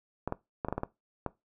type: clicks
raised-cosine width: 1 ms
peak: -17 dBFS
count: 8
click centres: 0.276 / 0.324 / 0.648 / 0.685 / 0.726 / 0.78 / 0.834 / 1.263 s
effects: noise-tail reverb RT60 0.2 s tail -19 dB re dry